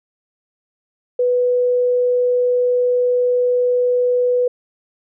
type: tone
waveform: sine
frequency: 493.9 Hz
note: B4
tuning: in tune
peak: -13 dBFS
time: 1.19-4.48 s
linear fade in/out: 5 ms
effects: none